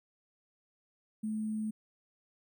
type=tone with sample-and-hold; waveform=sine; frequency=216.6 Hz; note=A3; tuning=27 cents flat; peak=-32 dBFS; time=1.23-1.71 s; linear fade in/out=10 ms; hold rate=8820 Hz; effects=none